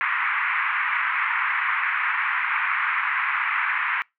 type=band-pass noise; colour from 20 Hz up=white; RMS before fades=-24 dBFS; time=0.01-4.02 s; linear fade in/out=0 ms; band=1000 to 2300 Hz; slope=48 dB/octave; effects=noise-tail reverb RT60 0.2 s tail -25 dB re dry